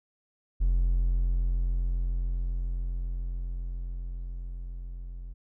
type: tone with level ramp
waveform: triangle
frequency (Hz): 43.65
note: F1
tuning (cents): 0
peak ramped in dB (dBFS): -18 to -35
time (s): 0.6-5.34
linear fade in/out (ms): 20
effects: tanh soft clip ceiling -14 dBFS